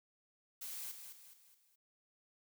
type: noise with echo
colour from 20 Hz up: blue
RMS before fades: -45 dBFS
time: 0.61-0.92 s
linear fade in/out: 10 ms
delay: 210 ms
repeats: 4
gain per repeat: -7 dB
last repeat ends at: 1.76 s
effects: none